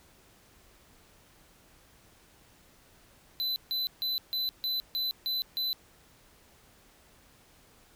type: tone bursts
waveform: square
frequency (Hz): 4015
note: B7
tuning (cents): +28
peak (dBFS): -29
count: 8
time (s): 3.4-5.73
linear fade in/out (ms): 0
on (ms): 160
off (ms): 150
effects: pink hiss -60 dBFS RMS until 7.95 s